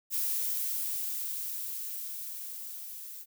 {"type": "noise with level ramp", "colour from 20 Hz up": "violet", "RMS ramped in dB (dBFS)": [-30, -44], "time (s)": [0.1, 3.26], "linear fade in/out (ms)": 50, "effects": []}